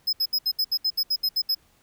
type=tone bursts; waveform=square; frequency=5100 Hz; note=D#8; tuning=42 cents sharp; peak=-21 dBFS; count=12; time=0.07-1.549 s; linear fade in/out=10 ms; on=60 ms; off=69 ms; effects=pink hiss -62 dBFS RMS until 1.82 s